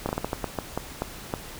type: slowing click train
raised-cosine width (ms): 1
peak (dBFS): -12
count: 11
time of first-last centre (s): 0.06-1.339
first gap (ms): 30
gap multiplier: 1.3
effects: pink hiss -41 dBFS RMS until 1.59 s